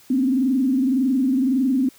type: tone with frequency modulation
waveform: sine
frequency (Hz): 261.6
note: C4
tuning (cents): 0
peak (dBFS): -16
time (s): 0.1-1.89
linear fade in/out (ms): 5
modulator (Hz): 21.8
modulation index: 0.86
effects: white hiss -51 dBFS RMS until 1.98 s